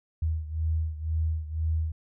sine beating tone pair, 79.1 / 81.1 Hz, D#2 / E2, +29 / -28 cents, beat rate 2 Hz, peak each -27 / -31 dBFS, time 0.22-1.92 s, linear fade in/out 5 ms, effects none

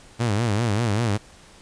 sawtooth tone with vibrato, 110 Hz, A2, in tune, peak -16 dBFS, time 0.19-1.18 s, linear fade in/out 20 ms, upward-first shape sine, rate 5.1 Hz, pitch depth 170 cents each way, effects pink hiss -49 dBFS RMS until 1.61 s + resampled to 22050 Hz

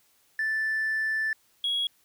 triangle tone pair in turn, 1760 / 3322 Hz, A6 / G#7, 0 / 0 cents, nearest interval major seventh, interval 1100 cents, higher second, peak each -22 dBFS, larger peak neither, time 0.39-1.33 / 1.64-1.87 s, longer first, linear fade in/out 2 ms, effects tanh soft clip ceiling -21 dBFS + white hiss -65 dBFS RMS until 2.04 s

